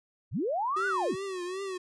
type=linear two-way sweep; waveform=sine; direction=up then down; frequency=64 to 1518 to 64 Hz; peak=-27 dBFS; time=0.31-1.16 s; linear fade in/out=50 ms; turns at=0.88 s
type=tone with vibrato; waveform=square; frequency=373.1 Hz; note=F#4; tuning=14 cents sharp; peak=-34 dBFS; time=0.76-1.78 s; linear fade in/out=10 ms; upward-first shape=triangle; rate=2.6 Hz; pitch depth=120 cents each way
effects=resampled to 22050 Hz